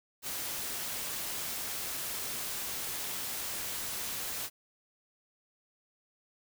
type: noise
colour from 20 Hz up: white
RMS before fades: -37 dBFS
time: 0.22-4.5 s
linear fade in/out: 50 ms
effects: none